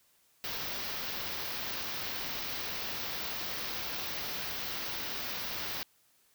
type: band-stop noise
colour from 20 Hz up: white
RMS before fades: -37 dBFS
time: 0.44-5.83 s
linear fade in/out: 0 ms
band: 5700 to 15000 Hz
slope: 48 dB/octave
effects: white hiss -68 dBFS RMS until 6.34 s